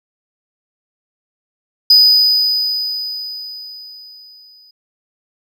triangle tone with exponential decay, 4978 Hz, D#8, in tune, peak -3 dBFS, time 1.9-4.71 s, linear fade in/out 5 ms, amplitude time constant 610 ms, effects none

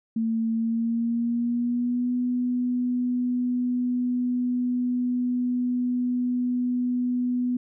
sine tone with pitch glide, 225.6 to 247.4 Hz, A3 to B3, +44 to +3 cents, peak -22 dBFS, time 0.16-7.57 s, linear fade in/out 5 ms, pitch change +159 cents, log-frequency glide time 0.51-2.14 s, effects none

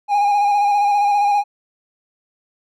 triangle tone with vibrato, 817 Hz, G#5, 29 cents flat, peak -11 dBFS, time 0.08-1.44 s, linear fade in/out 50 ms, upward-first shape square, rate 15 Hz, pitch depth 25 cents each way, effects none

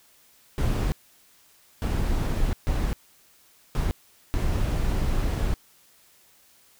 brown noise bursts at uneven times, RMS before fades -24 dBFS, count 5, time 0.58-0.92 / 1.82-2.53 / 2.67-2.93 / 3.75-3.91 / 4.34-5.54 s, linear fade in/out 0 ms, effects white hiss -58 dBFS RMS until 6.79 s

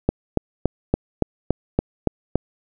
click train, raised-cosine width 2 ms, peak -3 dBFS, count 9, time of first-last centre 0.09-2.356 s, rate 3.53 Hz, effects none

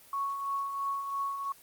sine tone with tremolo, 1108.7 Hz, C#6, in tune, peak -28 dBFS, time 0.13-1.52 s, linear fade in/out 2 ms, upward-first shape triangle, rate 3 Hz, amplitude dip 50%, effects white hiss -56 dBFS RMS until 1.62 s + Opus 24 kbps

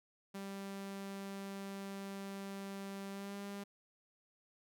sawtooth tone with pitch glide, 196.6 to 200.2 Hz, G3 to G3, +5 to +37 cents, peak -39 dBFS, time 0.34-3.64 s, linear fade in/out 10 ms, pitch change +32 cents, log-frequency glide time 3.1-3.36 s, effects none

